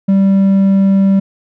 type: tone with hard clipping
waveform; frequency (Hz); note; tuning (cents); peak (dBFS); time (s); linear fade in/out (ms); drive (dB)
sine; 194.8; G3; -11; -8; 0.08-1.2; 10; 3
effects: none